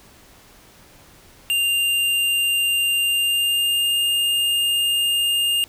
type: tone with pitch glide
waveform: square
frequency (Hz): 2794 to 2818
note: F7 to F7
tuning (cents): 0 to +15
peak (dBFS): -18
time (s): 1.5-5.64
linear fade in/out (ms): 0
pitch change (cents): +15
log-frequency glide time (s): 2.99-3.99
effects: pink hiss -49 dBFS RMS until 5.68 s